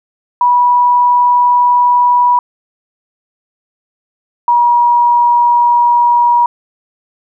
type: tone pair in turn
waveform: sine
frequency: 976 / 958.1 Hz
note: B5 / A#5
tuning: -21 / +47 cents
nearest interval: unison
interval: 32 cents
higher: first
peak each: -6 dBFS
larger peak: neither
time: 0.41-2.39 / 4.48-6.46 s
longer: neither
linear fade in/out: 2 ms
effects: none